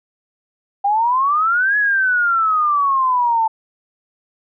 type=exponential two-way sweep; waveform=sine; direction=up then down; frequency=788 to 1700 to 879 Hz; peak=-13 dBFS; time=0.84-3.48 s; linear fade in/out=10 ms; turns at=1.77 s; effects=none